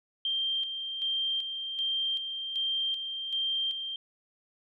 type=tone with tremolo; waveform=sine; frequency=3168 Hz; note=G7; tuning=18 cents sharp; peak=-27 dBFS; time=0.25-3.96 s; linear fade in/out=2 ms; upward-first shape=square; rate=1.3 Hz; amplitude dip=50%; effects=none